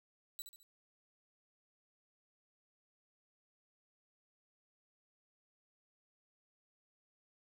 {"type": "tone with echo", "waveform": "15% pulse", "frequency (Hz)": 3951, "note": "B7", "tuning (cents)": 0, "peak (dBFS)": -35, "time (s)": [0.39, 0.42], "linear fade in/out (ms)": 0, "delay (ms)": 70, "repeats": 3, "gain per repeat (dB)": -7, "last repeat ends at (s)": 0.63, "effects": []}